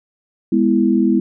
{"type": "chord", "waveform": "sine", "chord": "E major", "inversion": "first", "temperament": "just", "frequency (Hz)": [206, 247.2, 329.6], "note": ["G#3", "B3", "E4"], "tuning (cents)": [-14, 2, 0], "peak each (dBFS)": -16, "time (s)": [0.52, 1.2], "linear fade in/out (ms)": 5, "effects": []}